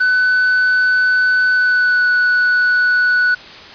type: tone with pitch glide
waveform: triangle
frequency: 1500 to 1479.3 Hz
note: F#6 to F#6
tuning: +23 to -1 cents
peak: -9 dBFS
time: 0-3.35 s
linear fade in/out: 10 ms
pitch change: -24 cents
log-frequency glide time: 1.54-2.08 s
effects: white hiss -35 dBFS RMS until 3.74 s + resampled to 11025 Hz